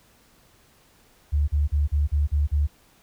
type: tone bursts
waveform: sine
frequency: 73.1 Hz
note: D2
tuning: 7 cents flat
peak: -18 dBFS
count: 7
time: 1.32-2.674 s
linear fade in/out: 20 ms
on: 160 ms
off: 39 ms
effects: pink hiss -58 dBFS RMS until 3.02 s